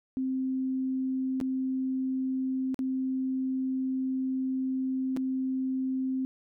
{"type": "tone with dropouts", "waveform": "sine", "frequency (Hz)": 261.6, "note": "C4", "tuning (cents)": 0, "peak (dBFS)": -27, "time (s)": [0.17, 6.25], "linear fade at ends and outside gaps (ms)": 0, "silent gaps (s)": [[1.402, 1.412], [2.744, 2.791], [5.165, 5.171]], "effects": []}